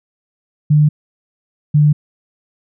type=tone pair in turn; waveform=sine; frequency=150 / 148.96 Hz; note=D3 / D3; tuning=+37 / +25 cents; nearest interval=unison; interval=12 cents; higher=first; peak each=-7 dBFS; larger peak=neither; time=0.7-0.89 / 1.74-1.93 s; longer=neither; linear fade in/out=10 ms; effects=none